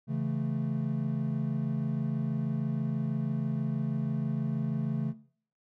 triangle chord, A major, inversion first, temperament equal with one note detuned, 138.59 / 164.81 / 219 Hz, C#3 / E3 / A3, 0 / 0 / -8 cents, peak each -29 / -33 / -32 dBFS, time 0.07-5.14 s, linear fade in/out 50 ms, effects noise-tail reverb RT60 0.5 s tail -17 dB re dry

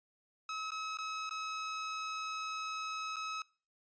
sawtooth tone with dropouts, 1284 Hz, E6, 46 cents flat, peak -34 dBFS, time 0.49-3.42 s, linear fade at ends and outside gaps 2 ms, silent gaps 0.706-0.718 / 0.972-0.986 / 1.294-1.309 / 3.16-3.166 s, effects noise-tail reverb RT60 0.4 s tail -23 dB re dry + resampled to 16000 Hz

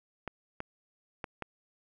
clicks, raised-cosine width 0.5 ms, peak -21 dBFS, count 4, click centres 0.277 / 0.604 / 1.242 / 1.423 s, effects none

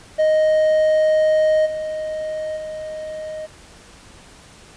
triangle tone with level steps, 622.3 Hz, D#5, in tune, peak -11 / -21 / -25 dBFS, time 0.18-3.47 s, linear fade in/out 20 ms, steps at 1.65 / 2.56 s, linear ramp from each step 20 ms, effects pink hiss -45 dBFS RMS until 4.76 s + resampled to 22050 Hz

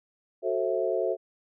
sine chord, F# half-diminished seventh, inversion none, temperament equal with one note detuned, 370 / 440 / 531.8 / 659.3 Hz, F#4 / A4 / C5 / E5, 0 / 0 / +28 / 0 cents, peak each -30 dBFS, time 0.42-1.17 s, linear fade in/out 50 ms, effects none

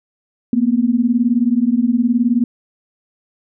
sine beating tone pair, 230 / 249 Hz, A#3 / B3, -23 / +14 cents, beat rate 19 Hz, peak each -15 dBFS, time 0.53-2.44 s, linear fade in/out 2 ms, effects none

